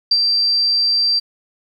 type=tone with ADSR envelope; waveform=sine; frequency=4699 Hz; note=D8; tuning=in tune; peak=-9 dBFS; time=0.11-1.2 s; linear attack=6 ms; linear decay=49 ms; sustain=-4 dB; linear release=18 ms; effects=8-bit